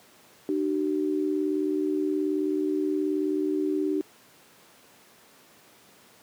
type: tone pair together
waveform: sine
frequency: 302.2 / 381 Hz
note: D4 / G4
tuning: +50 / -49 cents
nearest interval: major third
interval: 401 cents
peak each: -25 / -27 dBFS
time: 0.49-4.01 s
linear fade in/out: 0 ms
effects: pink hiss -55 dBFS RMS until 6.22 s + high-pass 200 Hz 12 dB/octave